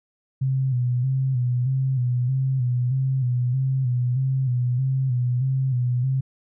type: tone with vibrato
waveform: sine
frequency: 128 Hz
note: C3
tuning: 38 cents flat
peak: -19 dBFS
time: 0.41-6.21 s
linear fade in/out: 10 ms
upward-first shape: square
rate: 1.6 Hz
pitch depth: 62 cents each way
effects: none